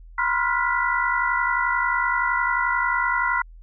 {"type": "tone cluster", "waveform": "sine", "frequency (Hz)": [969, 1041, 1391, 1442, 1977], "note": ["B5", "C6", "F6", "F#6", "B6"], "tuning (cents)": [-33, -9, -7, -45, 1], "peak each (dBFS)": -26, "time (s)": [0.18, 3.42], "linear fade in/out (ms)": 5, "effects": ["added 41 Hz sine -41 dBFS peak until 3.62 s"]}